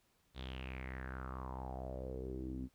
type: tone with low-pass filter sweep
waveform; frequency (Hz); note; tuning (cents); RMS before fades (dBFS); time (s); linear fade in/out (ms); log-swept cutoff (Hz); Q
sawtooth; 64.6; C2; -21; -44; 0.34-2.69; 50; 3800 to 250; 5.8
effects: pink hiss -75 dBFS RMS until 2.74 s